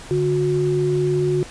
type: tone pair together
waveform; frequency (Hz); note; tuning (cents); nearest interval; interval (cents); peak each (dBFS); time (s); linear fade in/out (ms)
sine; 145.8 / 363.7; D3 / F#4; -12 / -30; octave + major third; 1582; -21 / -18; 0.11-1.43; 0
effects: pink hiss -39 dBFS RMS until 1.5 s + resampled to 22050 Hz